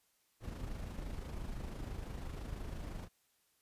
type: noise with amplitude modulation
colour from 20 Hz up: brown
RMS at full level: -41 dBFS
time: 0.4-3.09 s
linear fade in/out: 50 ms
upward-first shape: sine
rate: 25.9 Hz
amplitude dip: 45%
effects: white hiss -75 dBFS RMS until 3.61 s + resampled to 32000 Hz